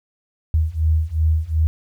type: beating tone pair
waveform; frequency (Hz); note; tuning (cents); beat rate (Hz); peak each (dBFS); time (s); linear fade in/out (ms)
sine; 77.78 / 80.48; D#2 / E2; 0 / -41; 2.7; -19 / -18; 0.54-1.67; 0
effects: 9-bit